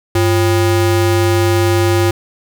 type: ring-modulated tone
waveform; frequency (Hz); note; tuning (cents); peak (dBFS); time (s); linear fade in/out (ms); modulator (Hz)
square; 222.7; A3; +21; -8; 0.15-2.11; 5; 125
effects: none